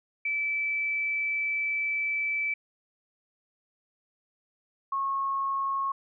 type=tone pair in turn; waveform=sine; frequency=2314 / 1092.1 Hz; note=D7 / C#6; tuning=-26 / -26 cents; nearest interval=octave + minor second; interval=1300 cents; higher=first; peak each=-26 dBFS; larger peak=neither; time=0.25-2.54 / 4.92-5.92 s; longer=first; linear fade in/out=5 ms; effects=none